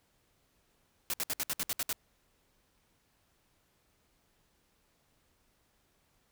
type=noise bursts; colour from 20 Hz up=white; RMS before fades=-33 dBFS; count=9; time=1.1-1.928 s; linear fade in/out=0 ms; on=36 ms; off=63 ms; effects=pink hiss -72 dBFS RMS until 6.31 s